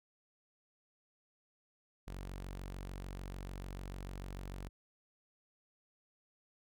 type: tone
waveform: sawtooth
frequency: 46.74 Hz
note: F#1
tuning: 18 cents sharp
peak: -39 dBFS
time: 2.07-4.69 s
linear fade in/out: 10 ms
effects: none